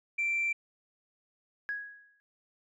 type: tone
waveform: sine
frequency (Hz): 2349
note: D7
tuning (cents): 0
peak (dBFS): -26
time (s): 0.18-0.53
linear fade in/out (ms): 10
type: tone with exponential decay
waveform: sine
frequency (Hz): 1661.2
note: G#6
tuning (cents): 0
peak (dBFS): -29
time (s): 1.69-2.2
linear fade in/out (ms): 0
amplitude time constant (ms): 110
effects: tanh soft clip ceiling -24 dBFS